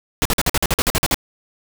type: noise bursts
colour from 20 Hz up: pink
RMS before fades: -17 dBFS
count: 12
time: 0.22-1.144 s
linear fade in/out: 0 ms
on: 33 ms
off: 48 ms
effects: none